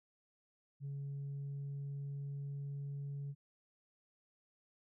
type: tone with pitch glide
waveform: sine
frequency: 140 to 141.06 Hz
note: C#3 to C#3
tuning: +18 to +31 cents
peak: -38 dBFS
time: 0.8-3.35 s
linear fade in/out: 50 ms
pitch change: +13 cents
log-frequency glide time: 0.93-3.13 s
effects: tanh soft clip ceiling -38 dBFS